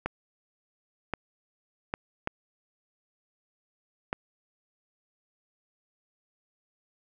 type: clicks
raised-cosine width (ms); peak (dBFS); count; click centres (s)
0.5; -14; 5; 0.06 / 1.137 / 1.939 / 2.274 / 4.129
effects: none